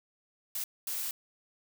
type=noise bursts at uneven times; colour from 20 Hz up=blue; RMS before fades=-35 dBFS; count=2; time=0.55-0.64 / 0.87-1.11 s; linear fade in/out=2 ms; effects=none